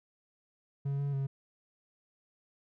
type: tone with pitch steps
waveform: triangle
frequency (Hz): 139.4 / 141.4 / 136.7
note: C#3 / C#3 / C#3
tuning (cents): +10 / +35 / -24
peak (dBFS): -28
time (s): 0.85-1.27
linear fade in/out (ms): 10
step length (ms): 140
effects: none